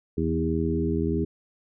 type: harmonic tone with a mistuned harmonic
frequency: 81 Hz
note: E2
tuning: 30 cents flat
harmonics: 1 / 2 / 3 / 4 / 5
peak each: -29 / -29 / -29 / -29 / -29 dBFS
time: 0.17-1.25 s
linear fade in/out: 10 ms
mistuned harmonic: 2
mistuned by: +25 cents
effects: none